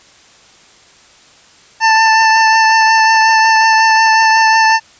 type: tone with vibrato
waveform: 25% pulse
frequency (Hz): 888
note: A5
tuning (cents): +16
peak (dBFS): -3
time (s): 1.8-4.8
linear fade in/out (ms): 50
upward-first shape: triangle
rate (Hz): 5.5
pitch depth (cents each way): 18
effects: white hiss -44 dBFS RMS until 4.99 s + resampled to 16000 Hz